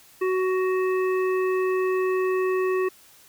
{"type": "harmonic tone", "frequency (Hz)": 372.7, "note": "F#4", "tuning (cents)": 13, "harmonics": [1, 3, 5, 7], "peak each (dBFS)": [-21, -31, -35, -38], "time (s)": [0.21, 2.89], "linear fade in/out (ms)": 10, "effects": ["white hiss -53 dBFS RMS until 3.28 s"]}